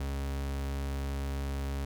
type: tone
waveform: 40% pulse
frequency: 69 Hz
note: C#2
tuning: 7 cents flat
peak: -31 dBFS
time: 0-1.85 s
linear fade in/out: 5 ms
effects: none